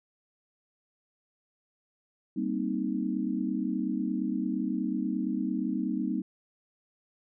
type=chord; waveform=sine; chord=C minor seventh; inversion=second; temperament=equal; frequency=196 / 233.1 / 261.6 / 311.1 Hz; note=G3 / Bb3 / C4 / Eb4; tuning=0 / 0 / 0 / 0 cents; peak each=-33 dBFS; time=2.36-6.22 s; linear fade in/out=10 ms; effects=none